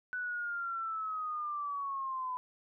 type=linear sweep; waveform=sine; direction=down; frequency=1495 to 1000 Hz; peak=-34 dBFS; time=0.13-2.37 s; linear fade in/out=0 ms; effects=none